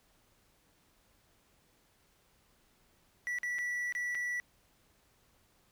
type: tone with dropouts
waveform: triangle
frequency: 1954 Hz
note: B6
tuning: 19 cents flat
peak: -31 dBFS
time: 3.27-4.4 s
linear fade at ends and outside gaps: 0 ms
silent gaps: 3.386-3.432 / 3.585-3.589 / 3.924-3.951 / 4.148-4.152 s
effects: pink hiss -69 dBFS RMS until 5.71 s